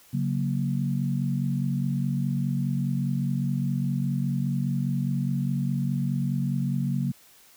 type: chord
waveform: sine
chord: F# major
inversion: second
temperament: equal with one note detuned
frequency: 138.59 / 183.51 / 233.1 Hz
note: C#3 / F#3 / A#3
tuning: 0 / -14 / 0 cents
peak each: -26 / -29 / -30 dBFS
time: 0.13-7.12 s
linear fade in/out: 10 ms
effects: white hiss -55 dBFS RMS until 7.56 s